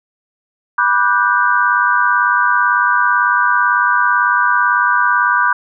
sine chord, G major seventh, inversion first, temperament just, 980 / 1176 / 1470 / 1568 Hz, B5 / D6 / F#6 / G6, -14 / +2 / -12 / 0 cents, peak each -16 dBFS, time 0.78-5.53 s, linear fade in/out 5 ms, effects none

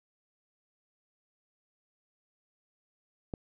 click, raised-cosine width 2 ms, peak -22 dBFS, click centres 3.338 s, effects none

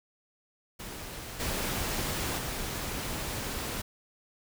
pink noise with level steps, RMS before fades -41 / -32 / -35 dBFS, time 0.79-3.82 s, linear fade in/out 10 ms, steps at 1.39 / 2.37 s, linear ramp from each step 20 ms, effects none

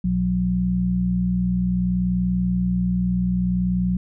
harmonic tone, 60.6 Hz, B1, 32 cents flat, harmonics 1 / 2 / 3, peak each -27 / -29 / -19 dBFS, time 0.04-3.97 s, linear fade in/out 5 ms, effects none

